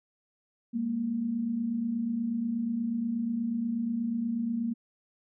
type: tone pair together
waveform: sine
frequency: 205.2 / 233.5 Hz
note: G#3 / A#3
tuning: -21 / +3 cents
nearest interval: major second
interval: 224 cents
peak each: -36 / -28 dBFS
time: 0.73-4.74 s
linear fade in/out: 20 ms
effects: none